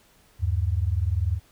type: tone pair together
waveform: sine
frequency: 77.78 / 98 Hz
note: D#2 / G2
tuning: 0 / 0 cents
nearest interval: major third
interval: 400 cents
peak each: -24 dBFS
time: 0.39-1.4 s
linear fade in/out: 50 ms
effects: pink hiss -59 dBFS RMS until 1.51 s